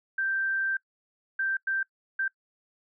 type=tone bursts at uneven times; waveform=sine; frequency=1568 Hz; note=G6; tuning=in tune; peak=-25 dBFS; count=4; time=0.18-0.77 / 1.39-1.57 / 1.67-1.83 / 2.19-2.28 s; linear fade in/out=5 ms; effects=noise-tail reverb RT60 0.1 s tail -22 dB re dry